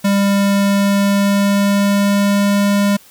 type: tone with pitch glide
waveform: square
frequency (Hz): 199.4 to 201.8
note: G3 to G#3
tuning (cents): +30 to -49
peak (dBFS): -12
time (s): 0.04-2.97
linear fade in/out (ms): 10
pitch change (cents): +21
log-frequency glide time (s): 0.55-2.71
effects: white hiss -45 dBFS RMS until 3.1 s